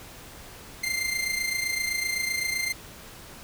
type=tone with amplitude modulation; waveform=sawtooth; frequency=2093 Hz; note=C7; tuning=in tune; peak=-20 dBFS; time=0.83-2.73 s; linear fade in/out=10 ms; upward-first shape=sine; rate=27.8 Hz; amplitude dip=60%; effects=pink hiss -45 dBFS RMS until 3.43 s